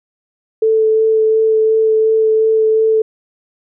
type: tone with vibrato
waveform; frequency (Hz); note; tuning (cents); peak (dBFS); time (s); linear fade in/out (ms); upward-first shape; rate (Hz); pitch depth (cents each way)
sine; 440; A4; 0; -9; 0.62-3.02; 5; sine; 2.8; 10
effects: none